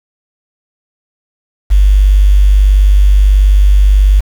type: tone with quantisation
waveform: sine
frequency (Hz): 49.25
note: G1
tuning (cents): +9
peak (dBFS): -3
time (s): 1.7-4.21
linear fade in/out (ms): 20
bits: 5
effects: none